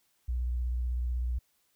sine tone with vibrato, 61 Hz, B1, 21 cents flat, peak -28 dBFS, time 0.28-1.39 s, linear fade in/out 10 ms, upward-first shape square, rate 16 Hz, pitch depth 34 cents each way, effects white hiss -72 dBFS RMS until 1.75 s

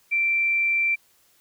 sine tone, 2349 Hz, D7, in tune, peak -19 dBFS, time 0.11-0.96 s, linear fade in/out 20 ms, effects white hiss -61 dBFS RMS until 1.4 s

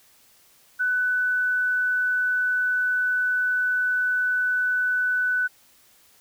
sine tone, 1495 Hz, F#6, 17 cents sharp, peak -20 dBFS, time 0.79-5.48 s, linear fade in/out 20 ms, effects white hiss -57 dBFS RMS until 6.2 s

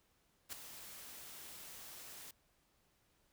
white noise with ADSR envelope, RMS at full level -42 dBFS, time 0.49-2.31 s, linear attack 38 ms, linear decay 4 ms, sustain -10 dB, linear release 3 ms, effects pink hiss -75 dBFS RMS until 3.32 s

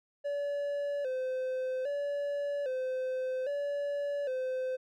triangle tone with vibrato, 543 Hz, C#5, 36 cents flat, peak -29 dBFS, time 0.24-4.77 s, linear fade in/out 20 ms, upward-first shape square, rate 0.62 Hz, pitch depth 92 cents each way, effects none

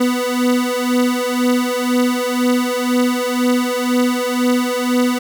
30% pulse beating tone pair, 246.9 / 248.9 Hz, B3 / B3, 0 / +14 cents, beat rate 2 Hz, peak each -15 dBFS, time 0-5.19 s, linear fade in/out 10 ms, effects none

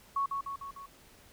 sine tone with echo, 1108.7 Hz, C#6, in tune, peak -27 dBFS, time 0.16-0.26 s, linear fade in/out 5 ms, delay 150 ms, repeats 4, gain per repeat -4 dB, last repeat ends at 0.86 s, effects pink hiss -58 dBFS RMS until 1.32 s

